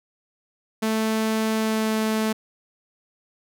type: tone with pitch glide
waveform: sawtooth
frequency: 220 to 218.6 Hz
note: A3 to A3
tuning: 0 to -11 cents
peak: -17 dBFS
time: 0.82-2.33 s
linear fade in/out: 10 ms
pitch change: -11 cents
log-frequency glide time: 1.55-1.94 s
effects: none